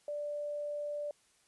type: tone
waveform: sine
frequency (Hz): 587.3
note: D5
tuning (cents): 0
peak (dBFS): -35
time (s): 0.08-1.11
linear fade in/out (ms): 2
effects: white hiss -69 dBFS RMS until 1.47 s + resampled to 24000 Hz